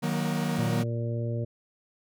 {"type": "chord", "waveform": "45% pulse", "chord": "D# minor", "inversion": "none", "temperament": "equal with one note detuned", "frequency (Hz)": [155.56, 185, 237.6], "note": ["D#3", "F#3", "A#3"], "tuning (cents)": [0, 0, 33], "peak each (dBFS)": [-30, -31, -31], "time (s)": [0.02, 0.84], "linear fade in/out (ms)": 20}
{"type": "harmonic tone", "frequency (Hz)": 116.9, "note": "A#2", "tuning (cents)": 5, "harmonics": [1, 2, 3, 4, 5], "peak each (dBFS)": [-28, -38, -39, -39, -39], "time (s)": [0.58, 1.45], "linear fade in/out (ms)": 10}
{"effects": []}